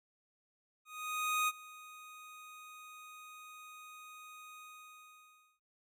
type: tone with ADSR envelope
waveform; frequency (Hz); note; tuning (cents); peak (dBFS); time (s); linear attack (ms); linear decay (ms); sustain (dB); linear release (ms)
25% pulse; 1244.5; D#6; 0; -25; 0.85-5.6; 630; 36; -21; 980
effects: MP3 96 kbps